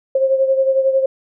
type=beating tone pair; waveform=sine; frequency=532 / 543 Hz; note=C5 / C#5; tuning=+29 / -36 cents; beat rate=11 Hz; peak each=-13 / -20 dBFS; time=0.15-1.06 s; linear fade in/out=5 ms; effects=none